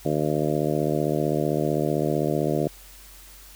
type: harmonic tone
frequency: 75.6 Hz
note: D#2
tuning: 49 cents flat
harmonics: 2 / 3 / 4 / 5 / 6 / 7 / 8 / 9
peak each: -27 / -31 / -28 / -28 / -31 / -31 / -30 / -33 dBFS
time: 0.05-2.68 s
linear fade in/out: 5 ms
effects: added 47 Hz sine -48 dBFS peak until 3.55 s + white hiss -48 dBFS RMS until 3.55 s